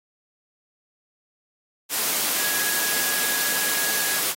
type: tone in noise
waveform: sine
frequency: 1661.2 Hz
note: G#6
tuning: in tune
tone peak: -30 dBFS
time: 2.37-4.22 s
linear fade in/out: 50 ms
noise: white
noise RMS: -24 dBFS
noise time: 1.89-4.35 s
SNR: -9 dB
effects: high-pass 200 Hz 12 dB/octave + AAC 48 kbps